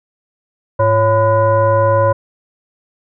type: tone with frequency modulation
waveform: sine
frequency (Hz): 554.4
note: C#5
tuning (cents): 0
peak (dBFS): -9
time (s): 0.79-2.13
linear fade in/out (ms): 10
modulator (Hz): 450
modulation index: 1.1
effects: none